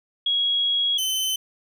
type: tone pair in turn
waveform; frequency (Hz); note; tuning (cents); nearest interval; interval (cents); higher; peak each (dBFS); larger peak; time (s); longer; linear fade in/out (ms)
sine / sawtooth; 3315 / 3057; G#7 / G7; -4 / -44; minor second; 140; first; -19 / -19; neither; 0.26-0.98 / 0.98-1.36; first; 5
effects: none